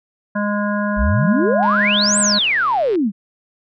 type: harmonic tone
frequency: 206.2 Hz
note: G#3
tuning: 12 cents flat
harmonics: 1 / 3 / 5 / 7 / 8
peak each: -19 / -24 / -26 / -27 / -28 dBFS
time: 0.35-2.39 s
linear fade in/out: 10 ms
type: exponential two-way sweep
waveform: sine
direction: up then down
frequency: 48.81 to 8530 to 183.2 Hz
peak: -14 dBFS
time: 0.96-3.12 s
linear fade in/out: 50 ms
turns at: 2.19 s
type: click train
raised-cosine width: 0.3 ms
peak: -20 dBFS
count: 176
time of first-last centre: 1.63-2.956 s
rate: 132 Hz
effects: none